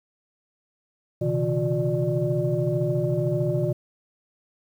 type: tone cluster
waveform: sine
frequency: 125 / 138.6 / 160.4 / 358.7 / 592 Hz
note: B2 / C#3 / E3 / F4 / D5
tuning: +21 / 0 / -47 / +46 / +14 cents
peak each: -27 dBFS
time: 1.21-3.73 s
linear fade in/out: 10 ms
effects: tanh soft clip ceiling -12 dBFS + 9-bit